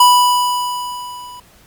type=tone with level ramp; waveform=square; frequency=986 Hz; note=B5; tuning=3 cents flat; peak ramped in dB=-5 to -33 dBFS; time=0-1.4 s; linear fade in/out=5 ms; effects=pink hiss -48 dBFS RMS until 1.66 s + MP3 96 kbps